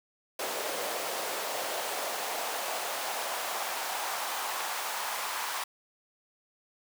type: noise with high-pass filter sweep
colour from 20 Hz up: pink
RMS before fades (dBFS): -34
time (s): 0.39-5.64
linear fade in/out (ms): 5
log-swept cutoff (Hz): 520 to 960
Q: 2
effects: none